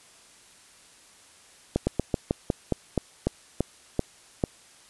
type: slowing click train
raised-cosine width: 2 ms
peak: -9 dBFS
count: 12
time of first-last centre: 1.76-4.438 s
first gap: 110 ms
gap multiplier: 1.15
effects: white hiss -54 dBFS RMS until 4.89 s + resampled to 24000 Hz